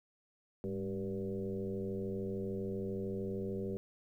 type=tone with frequency modulation; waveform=sine; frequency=293.6 Hz; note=D4; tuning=in tune; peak=-35 dBFS; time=0.64-3.77 s; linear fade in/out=0 ms; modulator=93.1 Hz; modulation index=2.1; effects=12-bit